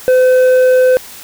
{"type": "tone with tanh clipping", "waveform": "sine", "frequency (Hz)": 510, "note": "C5", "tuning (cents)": -44, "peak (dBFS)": -7, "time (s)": [0.08, 0.97], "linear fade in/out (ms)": 0, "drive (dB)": 6, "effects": ["white hiss -33 dBFS RMS until 1.23 s"]}